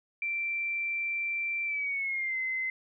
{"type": "tone with pitch glide", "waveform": "sine", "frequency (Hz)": [2349, 2057], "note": ["D7", "C7"], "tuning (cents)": [0, -30], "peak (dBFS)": -29, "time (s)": [0.22, 2.7], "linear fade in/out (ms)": 2, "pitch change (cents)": -230, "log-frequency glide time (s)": [1.65, 2.38], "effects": []}